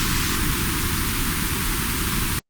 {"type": "band-stop noise", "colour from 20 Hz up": "pink", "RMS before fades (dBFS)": -22, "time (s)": [0, 2.39], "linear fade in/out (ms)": 0, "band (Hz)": [370, 980], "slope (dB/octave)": 48, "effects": ["Opus 48 kbps"]}